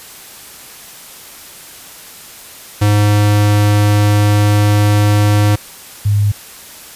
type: tone pair in turn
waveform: square / sine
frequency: 103.83 / 102.7 Hz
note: G#2 / G#2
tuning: 0 / -19 cents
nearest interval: unison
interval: 19 cents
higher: first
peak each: -9 dBFS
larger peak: neither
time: 2.81-5.56 / 6.05-6.32 s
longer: first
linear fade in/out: 10 ms
effects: white hiss -35 dBFS RMS until 6.95 s + resampled to 32000 Hz